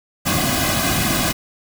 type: noise with comb filter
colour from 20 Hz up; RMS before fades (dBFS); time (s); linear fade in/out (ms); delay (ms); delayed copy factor
pink; -19; 0.25-1.33; 20; 2.2; -0.95
effects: none